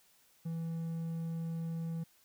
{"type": "tone", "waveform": "triangle", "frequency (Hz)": 164.81, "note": "E3", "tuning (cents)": 0, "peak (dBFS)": -33, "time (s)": [0.45, 2.04], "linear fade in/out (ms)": 10, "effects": ["white hiss -67 dBFS RMS until 2.24 s"]}